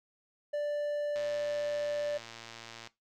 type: tone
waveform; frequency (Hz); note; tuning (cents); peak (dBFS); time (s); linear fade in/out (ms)
triangle; 587.3; D5; 0; -28; 0.53-2.18; 10
type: click train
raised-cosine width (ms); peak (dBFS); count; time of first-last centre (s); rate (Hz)
0.2; -28; 198; 1.16-2.873; 115
effects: noise-tail reverb RT60 0.2 s tail -18 dB re dry